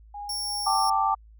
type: tone with tremolo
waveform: sine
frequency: 820 Hz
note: G#5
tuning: 22 cents flat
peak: -33 dBFS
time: 0.14-0.78 s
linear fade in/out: 5 ms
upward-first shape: sine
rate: 2.9 Hz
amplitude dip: 65%
type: tone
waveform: sawtooth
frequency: 5480 Hz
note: F8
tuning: 34 cents flat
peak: -26 dBFS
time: 0.29-0.9 s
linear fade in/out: 5 ms
type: chord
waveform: sine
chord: G suspended second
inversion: none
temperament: just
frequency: 784 / 882 / 1176 Hz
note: G5 / A5 / D6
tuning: 0 / +4 / +2 cents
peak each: -25 dBFS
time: 0.66-1.15 s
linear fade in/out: 10 ms
effects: added 54 Hz sine -48 dBFS peak until 1.39 s